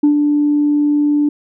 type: tone with ADSR envelope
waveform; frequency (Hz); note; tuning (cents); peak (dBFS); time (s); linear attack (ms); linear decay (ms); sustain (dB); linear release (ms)
sine; 293.7; D4; 0; -5; 0.03-1.29; 8; 100; -5; 5
effects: tanh soft clip ceiling -5 dBFS